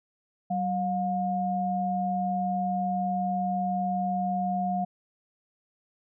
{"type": "tone pair together", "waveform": "sine", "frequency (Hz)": [189.3, 714.7], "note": ["F#3", "F5"], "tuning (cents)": [40, 40], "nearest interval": "octave + major seventh", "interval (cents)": 2300, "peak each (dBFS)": [-29, -27], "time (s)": [0.5, 4.85], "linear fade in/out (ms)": 10, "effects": []}